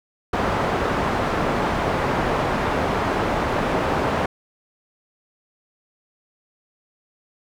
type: low-pass noise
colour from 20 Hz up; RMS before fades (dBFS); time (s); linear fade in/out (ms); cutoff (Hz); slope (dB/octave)
white; -22; 0.33-4.26; 5; 990; 12
effects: none